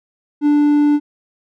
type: tone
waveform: triangle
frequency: 293.7 Hz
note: D4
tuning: in tune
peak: -8 dBFS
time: 0.41-1 s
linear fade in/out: 50 ms
effects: none